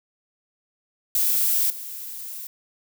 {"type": "noise with level steps", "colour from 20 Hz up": "violet", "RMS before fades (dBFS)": [-21, -35], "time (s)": [1.15, 2.47], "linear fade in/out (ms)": 2, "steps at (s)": 1.7, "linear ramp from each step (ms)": 2, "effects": []}